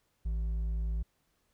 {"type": "tone with hard clipping", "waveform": "sine", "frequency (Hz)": 55, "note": "A1", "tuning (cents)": 0, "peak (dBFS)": -31, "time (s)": [0.25, 1.03], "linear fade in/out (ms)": 10, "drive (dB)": 4, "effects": ["pink hiss -75 dBFS RMS until 1.53 s"]}